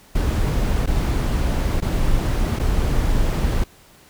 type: noise with dropouts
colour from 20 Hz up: brown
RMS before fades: -19 dBFS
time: 0.15-3.64 s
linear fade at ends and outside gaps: 5 ms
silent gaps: 0.861-0.873 / 1.804-1.821 / 2.59-2.596 s
effects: pink hiss -50 dBFS RMS until 4.09 s